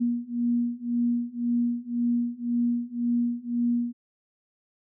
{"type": "beating tone pair", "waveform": "sine", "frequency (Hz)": [237.9, 239.8], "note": ["A#3", "A#3"], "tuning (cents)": [35, 49], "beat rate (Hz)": 1.9, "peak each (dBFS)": [-27, -26], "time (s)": [0, 3.93], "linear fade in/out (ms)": 20, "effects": []}